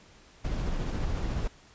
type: noise with tremolo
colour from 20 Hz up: brown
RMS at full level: -29 dBFS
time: 0.44-1.48 s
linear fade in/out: 10 ms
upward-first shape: sine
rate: 14 Hz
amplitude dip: 25%
effects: pink hiss -56 dBFS RMS until 1.74 s + resampled to 16000 Hz